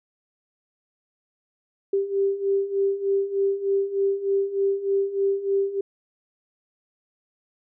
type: beating tone pair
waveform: sine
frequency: 392 / 395.3 Hz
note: G4 / G4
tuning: 0 / +15 cents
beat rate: 3.3 Hz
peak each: -26 / -22 dBFS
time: 1.93-5.81 s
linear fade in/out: 5 ms
effects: none